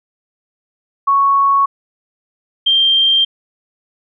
sine tone pair in turn, 1108.7 / 3171 Hz, C#6 / G7, 0 / +19 cents, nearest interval octave + tritone, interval 1819 cents, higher second, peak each -9 dBFS, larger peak neither, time 1.07-1.66 / 2.66-3.25 s, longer neither, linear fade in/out 10 ms, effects none

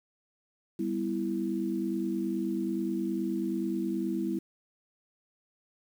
sine chord, E minor, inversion first, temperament just, 197.78 / 247.2 / 329.6 Hz, G3 / B3 / E4, +16 / +2 / 0 cents, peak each -33 / -35 / -31 dBFS, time 0.79-4.39 s, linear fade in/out 5 ms, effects 9-bit

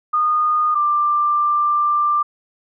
sine tone pair in turn, 1226 / 1184.9 Hz, D#6 / D6, -26 / +15 cents, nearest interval minor second, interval 59 cents, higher first, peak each -14 dBFS, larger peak neither, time 0.13-0.75 / 0.75-2.23 s, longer second, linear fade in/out 10 ms, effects none

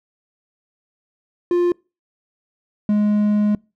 triangle tone pair in turn, 351.1 / 208.8 Hz, F4 / G#3, +9 / +10 cents, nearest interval major sixth, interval 899 cents, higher first, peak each -12 dBFS, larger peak neither, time 1.51-1.72 / 2.89-3.55 s, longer second, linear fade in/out 2 ms, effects noise-tail reverb RT60 0.3 s tail -26 dB re dry

